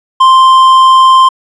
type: tone with hard clipping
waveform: triangle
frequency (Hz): 1046.5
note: C6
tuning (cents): 0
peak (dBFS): -3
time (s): 0.2-1.29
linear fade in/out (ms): 10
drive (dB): 9
effects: resampled to 24000 Hz